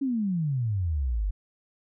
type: exponential sweep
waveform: sine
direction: down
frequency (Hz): 283 to 46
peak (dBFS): -24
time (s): 0.01-1.31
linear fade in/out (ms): 10
effects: none